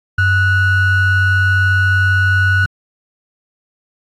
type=ring-modulated tone; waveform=triangle; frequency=690 Hz; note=F5; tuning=21 cents flat; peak=-5 dBFS; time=0.18-2.66 s; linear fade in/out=5 ms; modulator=785 Hz; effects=AAC 48 kbps